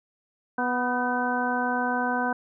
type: harmonic tone with a mistuned harmonic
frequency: 246.9 Hz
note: B3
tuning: in tune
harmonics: 1 / 2 / 3 / 4 / 5 / 6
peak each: -29 / -33 / -29 / -30 / -38 / -29 dBFS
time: 0.58-2.33 s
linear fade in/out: 5 ms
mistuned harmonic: 6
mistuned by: +46 cents
effects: none